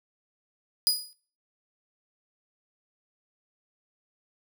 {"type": "tone with exponential decay", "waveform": "sawtooth", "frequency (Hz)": 4933, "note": "D#8", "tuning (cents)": -16, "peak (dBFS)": -14, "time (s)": [0.87, 1.13], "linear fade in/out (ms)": 0, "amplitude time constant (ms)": 56, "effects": ["noise-tail reverb RT60 0.4 s tail -17 dB re dry"]}